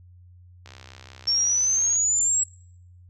click train, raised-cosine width 0.2 ms, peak -26 dBFS, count 86, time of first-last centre 0.66-1.958 s, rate 65.5 Hz
sine exponential sweep, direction up, 5440 to 7730 Hz, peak -19 dBFS, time 1.27-2.44 s, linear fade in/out 10 ms
effects noise-tail reverb RT60 0.7 s tail -26 dB re dry + added 89 Hz sine -47 dBFS peak until 3.09 s

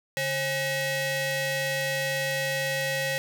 sawtooth ring-modulated tone, 682 Hz, F5, 41 cents flat, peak -19 dBFS, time 0.17-3.18 s, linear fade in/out 0 ms, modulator 1220 Hz, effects none

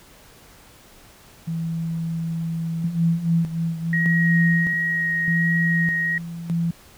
sine tone with pitch glide, 164.81 to 169.74 Hz, E3 to F3, 0 to -49 cents, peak -23 dBFS, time 1.47-4.74 s, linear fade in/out 10 ms, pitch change +51 cents, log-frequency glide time 3.81-4.32 s
sine tone with tremolo, 168.3 Hz, E3, 36 cents sharp, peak -19 dBFS, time 2.84-6.71 s, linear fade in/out 5 ms, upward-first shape square, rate 0.82 Hz, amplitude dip 70%
sine tone with vibrato, 1886 Hz, A#6, 20 cents sharp, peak -20 dBFS, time 3.93-6.18 s, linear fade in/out 2 ms, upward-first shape sine, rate 1.4 Hz, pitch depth 10 cents each way
effects pink hiss -49 dBFS RMS until 6.97 s

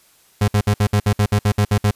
35% pulse tone bursts, 103.4 Hz, G#2, 7 cents flat, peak -11 dBFS, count 12, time 0.41-1.91 s, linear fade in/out 5 ms, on 70 ms, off 60 ms, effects white hiss -54 dBFS RMS until 1.95 s + resampled to 32000 Hz

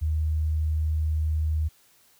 sine tone, 77.78 Hz, D#2, in tune, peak -22 dBFS, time 0.01-1.69 s, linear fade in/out 20 ms, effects white hiss -60 dBFS RMS until 2.19 s

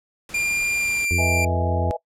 pink noise, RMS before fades -40 dBFS, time 0.29-1.05 s, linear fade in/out 2 ms
45% pulse tone with pitch glide, 2394 to 2369 Hz, D7 to D7, +33 to +14 cents, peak -20 dBFS, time 0.34-1.45 s, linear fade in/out 5 ms, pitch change -19 cents, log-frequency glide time 0.71-1.13 s
harmonic tone, 87.6 Hz, F2, 6 cents sharp, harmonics 1 / 2 / 3 / 4 / 5, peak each -21 / -32 / -33 / -32 / -37 dBFS, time 1.11-1.91 s, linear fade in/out 0 ms
sine chord, E major seventh, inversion second, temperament equal, 493.9 / 622.3 / 659.3 / 830.6 Hz, B4 / D#5 / E5 / G#5, 0 / 0 / 0 / 0 cents, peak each -30 / -31 / -29 / -28 dBFS, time 1.18-1.97 s, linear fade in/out 10 ms
effects noise-tail reverb RT60 0.1 s tail -22 dB re dry + low-pass 11000 Hz 12 dB/octave

